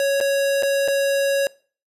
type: tone with dropouts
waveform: square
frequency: 554.4 Hz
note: C#5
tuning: in tune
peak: -18 dBFS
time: 0-1.47 s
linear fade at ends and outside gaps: 1 ms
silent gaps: 0.203-0.21 / 0.625-0.632 / 0.878-0.883 s
effects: noise-tail reverb RT60 0.4 s tail -22 dB re dry + resampled to 32000 Hz